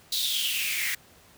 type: noise with high-pass filter sweep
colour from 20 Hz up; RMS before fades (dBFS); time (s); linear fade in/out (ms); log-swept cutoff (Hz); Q
white; -28; 0.12-0.95; 5; 4000 to 1900; 7.2
effects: pink hiss -55 dBFS RMS until 1.37 s + high-pass 60 Hz 12 dB/octave